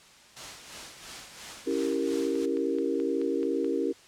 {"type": "noise with tremolo", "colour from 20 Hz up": "white", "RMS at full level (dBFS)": -39, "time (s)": [0.36, 2.46], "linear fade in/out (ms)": 10, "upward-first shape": "sine", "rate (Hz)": 2.9, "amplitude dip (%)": 55}
{"type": "chord", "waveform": "sine", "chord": "C# diminished seventh", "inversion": "none", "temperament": "equal", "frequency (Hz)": [277.2, 329.6, 392, 466.2], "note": ["C#4", "E4", "G4", "Bb4"], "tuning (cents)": [0, 0, 0, 0], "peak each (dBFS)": -31, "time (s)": [1.66, 3.93], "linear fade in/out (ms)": 20}
{"type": "click train", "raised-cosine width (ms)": 0.3, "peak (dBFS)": -30, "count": 10, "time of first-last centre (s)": [1.71, 3.645], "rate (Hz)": 4.65}
{"effects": ["white hiss -54 dBFS RMS until 4.07 s", "low-pass 7000 Hz 12 dB/octave"]}